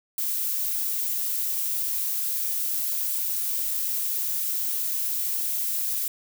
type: noise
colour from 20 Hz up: violet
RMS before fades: -27 dBFS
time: 0.18-6.08 s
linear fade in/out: 2 ms
effects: none